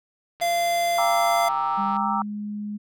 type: click train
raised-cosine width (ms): 0.3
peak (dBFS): -27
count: 239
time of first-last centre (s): 0.4-1.966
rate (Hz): 152
type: tone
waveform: square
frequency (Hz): 689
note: F5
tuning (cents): -24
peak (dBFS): -21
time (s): 0.41-1.49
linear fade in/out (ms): 10
type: chord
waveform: sine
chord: E half-diminished seventh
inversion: first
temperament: equal with one note detuned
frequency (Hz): 790.4 / 932.3 / 1174.7 / 1318.5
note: G5 / Bb5 / D6 / E6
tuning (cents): +14 / 0 / 0 / 0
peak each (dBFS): -27 / -26 / -28 / -28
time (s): 0.98-2.22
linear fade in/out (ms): 2
type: tone with pitch glide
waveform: sine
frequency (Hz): 200 to 208.1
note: G3 to G#3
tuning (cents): +35 to +4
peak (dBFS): -28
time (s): 1.77-2.78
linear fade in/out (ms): 20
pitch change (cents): +69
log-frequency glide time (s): 1.88-2.07
effects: none

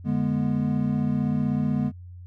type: chord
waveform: triangle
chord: G# diminished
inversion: second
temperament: equal with one note detuned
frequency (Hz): 146.83 / 207.7 / 243.5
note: D3 / G#3 / B3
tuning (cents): 0 / 0 / -24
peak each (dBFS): -24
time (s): 0.04-1.92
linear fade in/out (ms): 50
effects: noise-tail reverb RT60 0.1 s tail -24 dB re dry + added 89 Hz sine -39 dBFS peak until 2.26 s

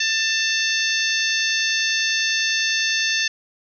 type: harmonic tone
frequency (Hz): 890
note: A5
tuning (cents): +20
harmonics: 2 / 3 / 4 / 5 / 6 / 7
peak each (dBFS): -23 / -25 / -26 / -27 / -28 / -28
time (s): 0-3.28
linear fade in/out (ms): 5
effects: none

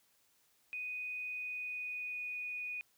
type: tone with pitch glide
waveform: sine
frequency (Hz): 2489 to 2472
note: D#7 to D#7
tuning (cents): 0 to -12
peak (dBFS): -38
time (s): 0.73-2.81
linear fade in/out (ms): 0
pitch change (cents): -12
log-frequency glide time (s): 1.32-2.4
effects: white hiss -72 dBFS RMS until 2.97 s

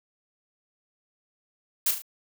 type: noise with echo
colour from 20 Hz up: blue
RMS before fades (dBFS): -23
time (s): 1.86-1.91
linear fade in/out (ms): 5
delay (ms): 37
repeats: 3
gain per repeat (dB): -6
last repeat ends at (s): 2.021
effects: none

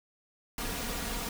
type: noise with comb filter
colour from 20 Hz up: pink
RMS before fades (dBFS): -35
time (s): 0.58-1.29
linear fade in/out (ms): 2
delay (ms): 4.2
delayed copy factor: +0.65
effects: none

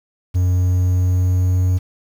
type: tone with pitch glide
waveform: triangle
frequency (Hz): 90.5 to 91.5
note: F#2 to F#2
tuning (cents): -38 to -19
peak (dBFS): -11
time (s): 0.34-1.79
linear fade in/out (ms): 20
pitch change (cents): +19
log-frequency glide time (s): 0.49-1.61
effects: 7-bit

